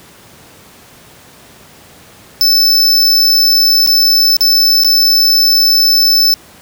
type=tone with dropouts; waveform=square; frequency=5274 Hz; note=E8; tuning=in tune; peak=-7 dBFS; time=2.41-6.34 s; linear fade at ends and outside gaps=0 ms; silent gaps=3.863-3.874 / 4.367-4.408 / 4.836-4.846 s; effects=pink hiss -40 dBFS RMS until 6.61 s + high-pass 80 Hz 12 dB/octave